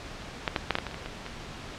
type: clicks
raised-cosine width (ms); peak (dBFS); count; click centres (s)
0.3; -26 / -9 / -9 / -7 / -8 / -12 / -18 / -23 / -21 / -20 / -20; 11; 0.221 / 0.478 / 0.562 / 0.707 / 0.754 / 0.786 / 0.867 / 0.912 / 0.944 / 1.06 / 1.264
effects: pink hiss -41 dBFS RMS until 1.78 s + low-pass 5000 Hz 12 dB/octave